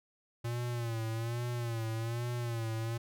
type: tone with vibrato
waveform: square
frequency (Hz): 116.54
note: A#2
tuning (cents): 0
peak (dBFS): -34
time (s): 0.44-2.98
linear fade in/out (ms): 10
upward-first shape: sine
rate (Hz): 1.2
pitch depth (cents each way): 71
effects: none